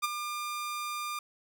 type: tone with ADSR envelope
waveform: sawtooth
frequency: 1200 Hz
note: D6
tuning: 37 cents sharp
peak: -21 dBFS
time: 0.02-1.19 s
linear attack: 24 ms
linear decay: 21 ms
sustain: -9 dB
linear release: 3 ms
effects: none